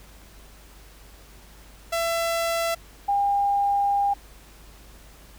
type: tone pair in turn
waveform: sawtooth / sine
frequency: 670 / 804.2 Hz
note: E5 / G5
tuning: +28 / +44 cents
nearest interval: minor third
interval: 316 cents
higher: second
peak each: -19 dBFS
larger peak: neither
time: 1.92-2.75 / 3.08-4.14 s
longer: second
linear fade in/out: 10 ms
effects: added 50 Hz sine -48 dBFS peak until 5.38 s + pink hiss -51 dBFS RMS until 5.38 s